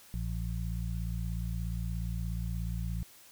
harmonic tone, 56.9 Hz, A#1, 41 cents flat, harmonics 1 / 2 / 3, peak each -34 / -37 / -39 dBFS, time 0.14-3.03 s, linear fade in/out 0 ms, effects white hiss -56 dBFS RMS until 3.31 s

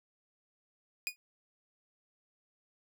sawtooth tone with exponential decay, 2462 Hz, D#7, 19 cents flat, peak -25 dBFS, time 1.07-1.16 s, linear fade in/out 0 ms, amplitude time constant 18 ms, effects none

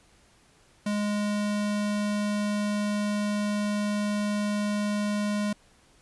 square tone, 207.3 Hz, G#3, 3 cents flat, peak -26 dBFS, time 0.86-5.53 s, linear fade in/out 5 ms, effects pink hiss -60 dBFS RMS until 6.01 s + resampled to 24000 Hz

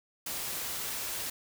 white noise, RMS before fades -36 dBFS, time 0.26-1.3 s, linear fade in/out 5 ms, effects none

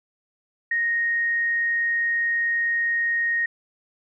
sine tone, 1864.7 Hz, A#6, in tune, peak -20 dBFS, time 0.71-3.46 s, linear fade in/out 5 ms, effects none

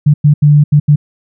sine tone bursts at uneven times, 147.4 Hz, D3, 7 cents sharp, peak -3 dBFS, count 5, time 0.06-0.14 / 0.24-0.34 / 0.42-0.64 / 0.72-0.8 / 0.88-0.96 s, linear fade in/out 10 ms, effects none

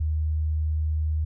sine tone, 77.5 Hz, D#2, 6 cents flat, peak -22 dBFS, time 0-1.25 s, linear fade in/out 10 ms, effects none

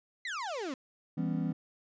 35% pulse exponential sweep, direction down, 2093 to 249 Hz, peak -33 dBFS, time 0.25-0.74 s, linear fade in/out 2 ms
triangle chord, C# half-diminished seventh, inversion first, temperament just, 166.31 / 199.57 / 249.5 / 277.2 Hz, E3 / G3 / B3 / C#4, +16 / +31 / +18 / 0 cents, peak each -31 / -35 / -34 / -35 dBFS, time 1.17-1.53 s, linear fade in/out 10 ms
effects resampled to 16000 Hz

